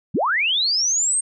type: linear sweep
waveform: sine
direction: up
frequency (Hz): 105.9 to 8670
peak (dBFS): -17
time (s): 0.14-1.21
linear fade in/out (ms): 10
effects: none